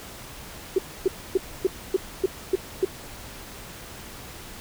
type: tone bursts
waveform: sine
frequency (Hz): 378.3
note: F#4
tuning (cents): +38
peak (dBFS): -16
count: 8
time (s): 0.76-2.85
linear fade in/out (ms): 5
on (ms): 25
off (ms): 270
effects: pink hiss -41 dBFS RMS until 4.6 s